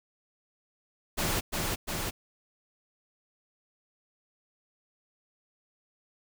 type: noise with echo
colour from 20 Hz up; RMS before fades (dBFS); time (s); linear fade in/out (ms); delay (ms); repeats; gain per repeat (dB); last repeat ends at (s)
pink; -29; 1.17-1.41; 20; 350; 2; -2; 2.11
effects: none